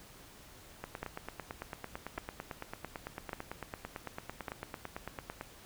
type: two click trains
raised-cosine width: 0.5 ms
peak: -24 / -22 dBFS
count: 42 / 4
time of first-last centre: 0.84-5.411 / 1.03-4.482 s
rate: 8.97 / 0.869 Hz
effects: pink hiss -55 dBFS RMS until 5.65 s